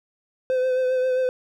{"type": "tone with vibrato", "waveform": "triangle", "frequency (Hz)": 512, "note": "C5", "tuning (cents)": -38, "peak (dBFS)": -17, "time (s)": [0.5, 1.29], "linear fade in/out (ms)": 0, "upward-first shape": "triangle", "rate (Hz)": 7.5, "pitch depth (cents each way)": 29, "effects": []}